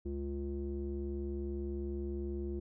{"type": "tone with low-pass filter", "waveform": "square", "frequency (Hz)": 70.1, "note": "C#2", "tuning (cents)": 20, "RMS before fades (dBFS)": -38, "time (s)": [0.05, 2.6], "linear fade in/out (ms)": 10, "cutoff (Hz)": 330, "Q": 5.8, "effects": []}